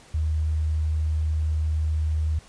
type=tone; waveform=sine; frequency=77.78 Hz; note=D#2; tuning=in tune; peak=-21 dBFS; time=0.14-2.39 s; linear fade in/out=5 ms; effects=pink hiss -51 dBFS RMS until 2.48 s + resampled to 22050 Hz